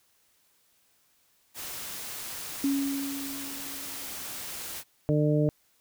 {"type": "noise", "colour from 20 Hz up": "white", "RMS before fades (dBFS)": -38, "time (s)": [1.54, 4.84], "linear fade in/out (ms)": 50}
{"type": "tone with exponential decay", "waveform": "sine", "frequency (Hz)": 277.2, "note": "C#4", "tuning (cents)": 0, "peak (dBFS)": -22, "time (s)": [2.64, 4.44], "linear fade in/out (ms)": 2, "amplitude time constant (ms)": 390}
{"type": "harmonic tone", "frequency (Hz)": 150, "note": "D3", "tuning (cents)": 37, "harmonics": [1, 2, 3, 4], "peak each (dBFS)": [-24, -27, -29, -30], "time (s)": [5.09, 5.49], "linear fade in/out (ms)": 0}
{"effects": ["white hiss -67 dBFS RMS until 5.8 s"]}